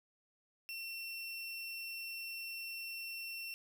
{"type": "tone", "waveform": "30% pulse", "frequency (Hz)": 2710, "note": "E7", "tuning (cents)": 47, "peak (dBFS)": -39, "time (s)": [0.69, 3.54], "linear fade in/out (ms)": 0, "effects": []}